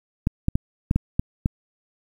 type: clicks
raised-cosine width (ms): 5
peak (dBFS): -7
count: 7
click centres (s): 0.271 / 0.484 / 0.555 / 0.911 / 0.96 / 1.195 / 1.459
effects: 8-bit